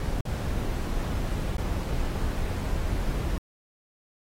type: noise with dropouts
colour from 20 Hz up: brown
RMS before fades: -28 dBFS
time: 0-3.38 s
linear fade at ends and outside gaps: 1 ms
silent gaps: 0.208-0.253 / 1.568-1.581 s
effects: AAC 48 kbps